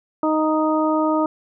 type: harmonic tone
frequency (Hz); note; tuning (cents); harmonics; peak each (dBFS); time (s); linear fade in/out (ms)
311.1; D#4; 0; 1 / 2 / 3 / 4; -19 / -22 / -24 / -25; 0.23-1.26; 2
effects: none